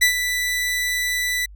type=tone with ADSR envelope; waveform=sawtooth; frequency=1979 Hz; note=B6; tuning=3 cents sharp; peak=-8 dBFS; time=0.01-1.46 s; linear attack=15 ms; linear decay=100 ms; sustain=-9 dB; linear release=9 ms; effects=added 50 Hz sine -39 dBFS peak until 1.55 s

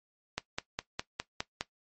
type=click train; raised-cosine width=0.2 ms; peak=-14 dBFS; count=7; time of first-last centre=0.38-1.61 s; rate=4.88 Hz; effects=noise-tail reverb RT60 0.1 s tail -17 dB re dry + MP3 32 kbps

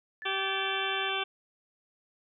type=tone with vibrato; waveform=sine; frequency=1733 Hz; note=A6; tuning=27 cents flat; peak=-39 dBFS; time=0.22-1.09 s; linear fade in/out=0 ms; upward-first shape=sine; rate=10 Hz; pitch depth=14 cents each way
type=harmonic tone; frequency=387.3 Hz; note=G4; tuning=21 cents flat; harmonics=1 / 2 / 3 / 4 / 6 / 7 / 8 / 9; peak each=-37 / -37 / -37 / -37 / -37 / -37 / -37 / -37 dBFS; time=0.25-1.24 s; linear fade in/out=10 ms
effects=none

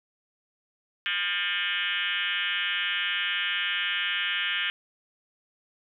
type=tone with frequency modulation; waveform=sine; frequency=2349 Hz; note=D7; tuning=in tune; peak=-25 dBFS; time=1.06-4.7 s; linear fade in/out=0 ms; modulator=188 Hz; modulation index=4.8; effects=none

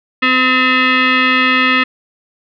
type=tone with frequency modulation; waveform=sine; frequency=257.9 Hz; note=C4; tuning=25 cents flat; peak=-9 dBFS; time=0.22-1.84 s; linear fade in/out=10 ms; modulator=769 Hz; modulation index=3.5; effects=none

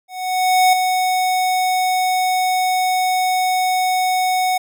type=tone with ADSR envelope; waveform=square; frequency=740 Hz; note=F#5; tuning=in tune; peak=-10 dBFS; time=0.08-4.58 s; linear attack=650 ms; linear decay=3 ms; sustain=-6 dB; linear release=8 ms; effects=none

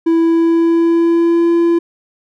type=tone with pitch glide; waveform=triangle; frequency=330.3 to 339 Hz; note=E4 to E4; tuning=+4 to +49 cents; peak=-7 dBFS; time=0.06-1.79 s; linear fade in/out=10 ms; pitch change=+45 cents; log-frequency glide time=0.18-1.52 s; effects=none

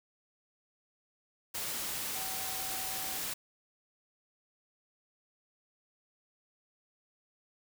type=tone in noise; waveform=sine; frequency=761 Hz; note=F#5; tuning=48 cents sharp; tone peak=-45 dBFS; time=2.15-3.18 s; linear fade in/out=10 ms; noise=white; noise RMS=-37 dBFS; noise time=1.54-3.34 s; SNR=-11 dB; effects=none

